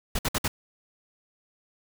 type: noise bursts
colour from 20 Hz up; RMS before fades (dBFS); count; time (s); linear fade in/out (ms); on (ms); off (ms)
pink; -26; 4; 0.15-0.48; 5; 39; 58
effects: none